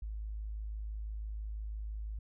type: tone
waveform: sine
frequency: 53 Hz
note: G#1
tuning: 36 cents sharp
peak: -37 dBFS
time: 0.02-2.19 s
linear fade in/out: 5 ms
effects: none